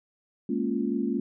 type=chord; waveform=sine; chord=Bb minor seventh; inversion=third; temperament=equal; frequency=207.7 / 233.1 / 277.2 / 349.2 Hz; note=Ab3 / Bb3 / Db4 / F4; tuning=0 / 0 / 0 / 0 cents; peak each=-31 / -29 / -30 / -32 dBFS; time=0.49-1.2 s; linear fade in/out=5 ms; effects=none